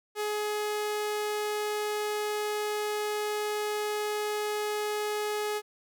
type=tone; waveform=sawtooth; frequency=420.6 Hz; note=G#4; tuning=22 cents sharp; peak=-25 dBFS; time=0.15-5.62 s; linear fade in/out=50 ms; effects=none